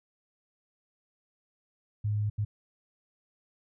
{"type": "tone bursts at uneven times", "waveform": "sine", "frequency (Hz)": 104.9, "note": "G#2", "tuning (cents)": 18, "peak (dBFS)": -26, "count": 2, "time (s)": [[2.04, 2.3], [2.38, 2.45]], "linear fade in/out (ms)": 10, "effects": []}